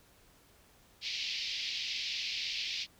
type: band-pass noise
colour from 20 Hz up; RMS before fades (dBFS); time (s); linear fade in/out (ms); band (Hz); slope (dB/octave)
white; -37; 1.01-2.87; 50; 2200 to 5100; 48
effects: pink hiss -63 dBFS RMS until 2.99 s